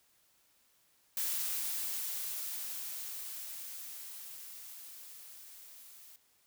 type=noise with level ramp; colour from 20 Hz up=blue; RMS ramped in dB=-34 to -55 dBFS; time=1.17-6.16 s; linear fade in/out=2 ms; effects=white hiss -70 dBFS RMS until 6.46 s